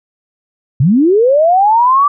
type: linear sweep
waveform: sine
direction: up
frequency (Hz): 116.54 to 1174.7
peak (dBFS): -6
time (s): 0.8-2.08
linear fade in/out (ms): 5
effects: none